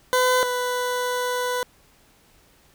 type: tone pair in turn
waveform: 20% pulse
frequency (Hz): 505 / 495.8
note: B4 / B4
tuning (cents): +39 / +7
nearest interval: unison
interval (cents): 32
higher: first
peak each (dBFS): -12 / -18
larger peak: first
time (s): 0.13-0.43 / 0.43-1.63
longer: second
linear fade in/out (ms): 0
effects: pink hiss -57 dBFS RMS until 2.74 s